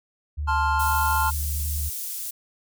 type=tone; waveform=sine; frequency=74 Hz; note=D2; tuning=14 cents sharp; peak=-25 dBFS; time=0.37-1.9 s; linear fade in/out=20 ms
type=chord; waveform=triangle; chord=F major; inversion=first; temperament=equal; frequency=880 / 1046.5 / 1396.9 Hz; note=A5 / C6 / F6; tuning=0 / 0 / 0 cents; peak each=-22 / -24 / -24 dBFS; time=0.47-1.31 s; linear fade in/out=20 ms
type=high-pass noise; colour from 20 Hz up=pink; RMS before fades=-32 dBFS; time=0.79-2.31 s; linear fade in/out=10 ms; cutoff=10000 Hz; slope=12 dB/octave
effects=none